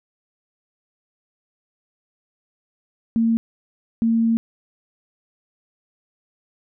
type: tone bursts at uneven times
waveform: sine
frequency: 228 Hz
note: A#3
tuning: 38 cents flat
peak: -15 dBFS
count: 2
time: 3.16-3.37 / 4.02-4.37 s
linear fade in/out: 0 ms
effects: none